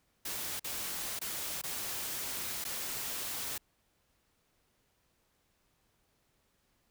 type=noise with dropouts; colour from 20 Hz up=white; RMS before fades=-38 dBFS; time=0.25-3.58 s; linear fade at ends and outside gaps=5 ms; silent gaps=0.596-0.643 / 1.192-1.214 / 1.616-1.636 / 2.642-2.649 s; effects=pink hiss -74 dBFS RMS until 6.9 s